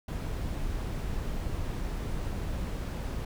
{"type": "noise", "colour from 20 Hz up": "brown", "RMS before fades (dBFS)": -33, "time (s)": [0.08, 3.25], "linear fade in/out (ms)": 5, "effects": []}